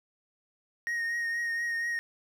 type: tone with vibrato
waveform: triangle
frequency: 1864.7 Hz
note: A#6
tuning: in tune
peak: -27 dBFS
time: 0.87-1.99 s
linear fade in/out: 0 ms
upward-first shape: triangle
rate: 4.2 Hz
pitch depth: 26 cents each way
effects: none